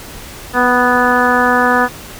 harmonic tone with a mistuned harmonic, 246.8 Hz, B3, 1 cent flat, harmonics 1 / 2 / 3 / 4 / 5 / 6 / 7, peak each -17 / -17 / -17 / -17 / -17 / -17 / -17 dBFS, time 0.53-1.89 s, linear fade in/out 50 ms, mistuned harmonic 3, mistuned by +17 cents, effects pink hiss -32 dBFS RMS until 2.19 s

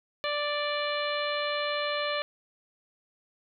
harmonic tone, 587.3 Hz, D5, in tune, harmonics 1 / 2 / 3 / 4 / 5 / 6 / 7, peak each -31 / -34 / -36 / -37 / -38 / -39 / -39 dBFS, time 0.24-2.22 s, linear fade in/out 0 ms, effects none

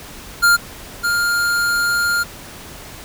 square tone pair in turn, 1400 / 1404.9 Hz, F6 / F6, +4 / +10 cents, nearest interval unison, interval 6 cents, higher second, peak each -10 / -16 dBFS, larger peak first, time 0.42-0.57 / 1.03-2.24 s, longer second, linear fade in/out 20 ms, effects pink hiss -36 dBFS RMS until 3.04 s

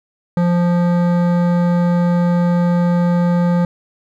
triangle tone with hard clipping, 174.61 Hz, F3, in tune, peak -14 dBFS, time 0.37-3.65 s, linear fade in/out 2 ms, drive 18 dB, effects none

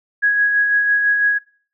sine tone with tremolo, 1661.2 Hz, G#6, in tune, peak -11 dBFS, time 0.22-1.39 s, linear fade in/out 20 ms, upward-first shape sine, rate 6 Hz, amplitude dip 35%, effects noise-tail reverb RT60 0.5 s tail -23 dB re dry

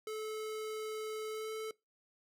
square tone with pitch glide, 433.5 to 437.5 Hz, A4 to A4, -26 to -10 cents, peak -39 dBFS, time 0.07-1.71 s, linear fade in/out 2 ms, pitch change +16 cents, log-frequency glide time 1.29-1.51 s, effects noise-tail reverb RT60 0.2 s tail -22 dB re dry

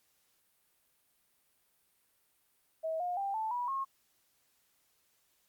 sine tone with pitch steps, 643 / 713.5 / 791.6 / 878.4 / 974.6 / 1081.4 Hz, E5 / F5 / G5 / A5 / B5 / C#6, -43 / +37 / +17 / -3 / -23 / -43 cents, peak -32 dBFS, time 2.83-3.85 s, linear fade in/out 20 ms, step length 170 ms, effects white hiss -73 dBFS RMS until 5.48 s + Opus 48 kbps

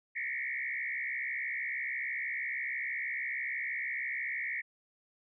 sine tone with frequency modulation, 2044 Hz, C7, 41 cents flat, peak -33 dBFS, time 0.15-4.62 s, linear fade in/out 20 ms, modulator 66.2 Hz, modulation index 3.5, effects none

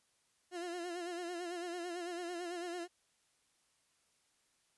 30% pulse tone with vibrato, 349.2 Hz, F4, in tune, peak -37 dBFS, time 0.51-2.88 s, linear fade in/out 50 ms, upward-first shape sine, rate 9 Hz, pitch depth 64 cents each way, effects white hiss -75 dBFS RMS until 4.77 s + resampled to 24000 Hz

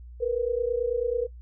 sine tone pair together, 464.7 / 493.9 Hz, A#4 / B4, -5 / 0 cents, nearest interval minor second, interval 105 cents, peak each -26 dBFS, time 0.2-1.27 s, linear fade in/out 20 ms, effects noise-tail reverb RT60 0.1 s tail -19 dB re dry + added 60 Hz sine -41 dBFS peak until 1.41 s

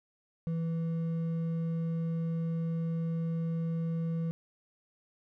triangle tone with hard clipping, 164.81 Hz, E3, in tune, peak -31 dBFS, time 0.47-4.31 s, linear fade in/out 0 ms, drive 8 dB, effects none

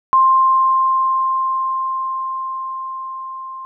sine tone with level ramp, 1053 Hz, C6, 11 cents sharp, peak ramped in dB -8 to -28 dBFS, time 0.13-3.65 s, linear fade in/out 0 ms, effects none

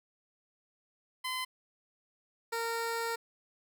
15% pulse tone pair in turn, 1024 / 460.8 Hz, C6 / A#4, -38 / -20 cents, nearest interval octave + major second, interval 1382 cents, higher first, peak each -27 / -26 dBFS, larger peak second, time 1.24-1.45 / 2.52-3.16 s, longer second, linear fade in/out 10 ms, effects none

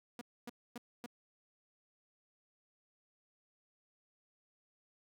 sawtooth tone bursts, 240 Hz, B3, 49 cents flat, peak -39 dBFS, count 4, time 0.19-1.062 s, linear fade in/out 2 ms, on 23 ms, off 260 ms, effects none

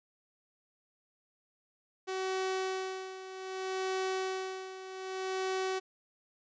sawtooth tone with tremolo, 377.7 Hz, F#4, 36 cents sharp, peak -27 dBFS, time 2.07-5.8 s, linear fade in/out 20 ms, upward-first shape sine, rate 0.64 Hz, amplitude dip 75%, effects resampled to 16000 Hz

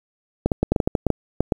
clicks, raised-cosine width 2 ms, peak -4 dBFS, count 12, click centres 0.46 / 0.518 / 0.63 / 0.72 / 0.762 / 0.802 / 0.875 / 0.952 / 1.067 / 1.103 / 1.406 / 1.522 s, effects 7-bit

